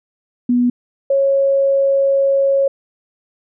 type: tone pair in turn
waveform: sine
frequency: 244.6 / 549.1 Hz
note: B3 / C#5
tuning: -16 / -17 cents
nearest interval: octave + major second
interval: 1399 cents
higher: second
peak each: -11 dBFS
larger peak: neither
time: 0.49-0.7 / 1.1-2.68 s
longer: second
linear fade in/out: 5 ms
effects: none